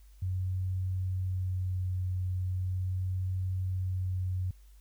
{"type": "tone with vibrato", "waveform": "sine", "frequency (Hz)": 92.5, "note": "F#2", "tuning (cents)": 0, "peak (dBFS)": -29, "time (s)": [0.22, 4.51], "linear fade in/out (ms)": 5, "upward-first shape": "sine", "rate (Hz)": 0.39, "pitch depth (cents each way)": 11, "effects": ["added 50 Hz sine -52 dBFS peak until 4.8 s", "white hiss -68 dBFS RMS until 4.8 s"]}